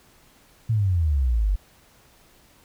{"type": "exponential sweep", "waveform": "sine", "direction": "down", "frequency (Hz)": [116.54, 46.08], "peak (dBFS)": -18, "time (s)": [0.69, 1.56], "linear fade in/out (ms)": 10, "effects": ["pink hiss -56 dBFS RMS until 2.64 s"]}